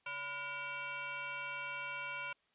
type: tone with frequency modulation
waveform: sine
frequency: 1864 Hz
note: A#6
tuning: 1 cent flat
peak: -39 dBFS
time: 0.06-2.33 s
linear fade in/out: 5 ms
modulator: 431 Hz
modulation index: 2.3
effects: white hiss -75 dBFS RMS until 2.54 s + resampled to 8000 Hz